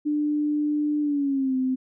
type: tone with pitch glide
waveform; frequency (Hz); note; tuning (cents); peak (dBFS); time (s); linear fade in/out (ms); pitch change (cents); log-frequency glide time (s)
sine; 297.5 to 259; D4 to C4; +22 to -17; -21; 0.05-1.76; 20; -239; 1.01-1.56
effects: none